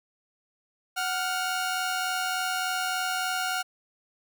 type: tone pair together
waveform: sawtooth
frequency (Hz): 743.2 / 1403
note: F#5 / F6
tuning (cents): +7 / +8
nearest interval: major seventh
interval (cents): 1101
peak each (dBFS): -26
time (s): 0.96-3.63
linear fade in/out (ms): 20
effects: none